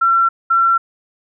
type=tone pair in turn; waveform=sine; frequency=1356 / 1356 Hz; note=E6 / E6; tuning=+49 / +49 cents; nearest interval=unison; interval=0 cents; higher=neither; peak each=-10 dBFS; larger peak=neither; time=0.01-0.29 / 0.5-0.78 s; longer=neither; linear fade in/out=10 ms; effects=none